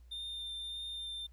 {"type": "tone with vibrato", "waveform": "triangle", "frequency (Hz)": 3608, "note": "A7", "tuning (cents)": 43, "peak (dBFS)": -38, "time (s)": [0.11, 1.27], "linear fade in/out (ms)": 10, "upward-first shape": "triangle", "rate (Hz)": 1.7, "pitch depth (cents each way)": 14, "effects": ["added 60 Hz sine -54 dBFS peak until 1.32 s", "pink hiss -75 dBFS RMS until 1.32 s"]}